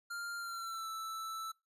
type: tone with pitch glide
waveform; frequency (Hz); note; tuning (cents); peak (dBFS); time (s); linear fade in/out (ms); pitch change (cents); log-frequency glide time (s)
square; 1396.9 to 1320; F6 to E6; 0 to +2; -40; 0.1-1.52; 10; -98; 0.37-0.88
effects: noise-tail reverb RT60 0.2 s tail -22 dB re dry + resampled to 32000 Hz